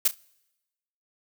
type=noise with echo; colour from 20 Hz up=blue; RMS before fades=-20 dBFS; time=0.05-0.08 s; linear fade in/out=5 ms; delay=33 ms; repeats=2; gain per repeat=-14 dB; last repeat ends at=0.146 s; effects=noise-tail reverb RT60 1.0 s tail -25 dB re dry